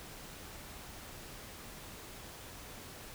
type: silence
effects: pink hiss -49 dBFS RMS until 3.14 s